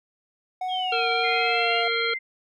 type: tone with pitch glide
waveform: triangle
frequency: 740 to 699.3 Hz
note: F#5 to F5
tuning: 0 to +2 cents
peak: -24 dBFS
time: 0.61-1.88 s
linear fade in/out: 5 ms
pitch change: -98 cents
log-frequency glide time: 1.4-1.7 s
type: linear two-way sweep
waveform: sine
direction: down then up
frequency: 3322 to 2308 to 2848 Hz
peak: -28 dBFS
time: 0.68-1.84 s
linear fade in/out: 50 ms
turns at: 1.1 s
type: harmonic tone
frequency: 461.7 Hz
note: A#4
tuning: 17 cents flat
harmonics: 1 / 3 / 5 / 7 / 9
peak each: -28 / -28 / -35 / -30 / -32 dBFS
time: 0.92-2.14 s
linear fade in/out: 5 ms
type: tone with vibrato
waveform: sine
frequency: 2093 Hz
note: C7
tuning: in tune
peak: -27 dBFS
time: 1.23-2.19 s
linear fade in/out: 20 ms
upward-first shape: triangle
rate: 19 Hz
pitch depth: 18 cents each way
effects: none